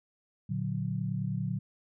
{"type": "chord", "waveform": "sine", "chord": "Bb augmented", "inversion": "none", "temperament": "equal", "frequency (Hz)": [116.54, 146.83, 185], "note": ["Bb2", "D3", "F#3"], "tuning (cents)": [0, 0, 0], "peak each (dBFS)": [-34, -34, -34], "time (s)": [0.49, 1.59], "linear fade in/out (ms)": 10, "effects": []}